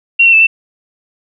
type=tone with pitch steps; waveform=sine; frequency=2744 / 2715 / 2634 / 2676 Hz; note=F7 / F7 / E7 / E7; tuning=-31 / -50 / -2 / +25 cents; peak=-4 dBFS; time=0.19-0.47 s; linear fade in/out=10 ms; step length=70 ms; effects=none